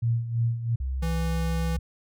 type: tone with tremolo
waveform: sine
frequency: 116.54 Hz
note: A#2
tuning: in tune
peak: -20 dBFS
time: 0.02-0.76 s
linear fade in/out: 10 ms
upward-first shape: sine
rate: 3 Hz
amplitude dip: 70%
type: tone with pitch glide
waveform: sine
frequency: 65.41 to 65.86 Hz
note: C2 to C2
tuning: 0 to +12 cents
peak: -26 dBFS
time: 0.8-1.79 s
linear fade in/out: 5 ms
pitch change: +12 cents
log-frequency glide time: 0.91-1.55 s
type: tone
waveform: square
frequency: 165.4 Hz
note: E3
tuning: 6 cents sharp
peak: -28 dBFS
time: 1.02-1.77 s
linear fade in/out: 10 ms
effects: none